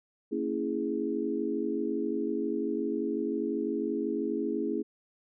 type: chord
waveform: sine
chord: A# half-diminished seventh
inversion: none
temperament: equal with one note detuned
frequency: 229.3 / 277.2 / 329.6 / 415.3 Hz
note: A#3 / C#4 / E4 / G#4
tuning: -28 / 0 / 0 / 0 cents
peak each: -35 / -34 / -33 / -33 dBFS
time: 0.31-4.83 s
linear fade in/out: 20 ms
effects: none